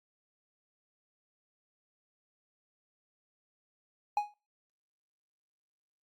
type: tone with exponential decay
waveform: triangle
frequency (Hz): 830.6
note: G#5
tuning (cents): 0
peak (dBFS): -21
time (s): 4.17-4.34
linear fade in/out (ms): 2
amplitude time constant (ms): 36
effects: noise-tail reverb RT60 0.3 s tail -24 dB re dry + Opus 48 kbps